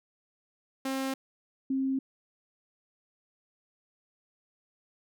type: tone pair in turn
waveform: sawtooth / sine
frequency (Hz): 266.9 / 266.9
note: C4 / C4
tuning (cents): +35 / +35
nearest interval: unison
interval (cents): 0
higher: neither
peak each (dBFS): -26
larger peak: neither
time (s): 0.85-1.14 / 1.7-1.99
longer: neither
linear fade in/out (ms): 5
effects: none